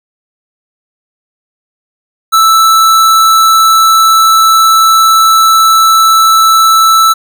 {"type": "tone", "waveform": "square", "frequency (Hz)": 1318.5, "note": "E6", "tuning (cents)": 0, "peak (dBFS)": -4, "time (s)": [2.32, 7.14], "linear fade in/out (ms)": 20, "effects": []}